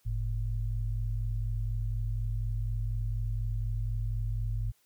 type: tone pair together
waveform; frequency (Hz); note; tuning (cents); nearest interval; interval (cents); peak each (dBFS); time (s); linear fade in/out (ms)
sine; 45.89 / 110; F#1 / A2; -14 / 0; octave + minor third; 1514; -31 / -32; 0.05-4.72; 20
effects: white hiss -69 dBFS RMS until 4.85 s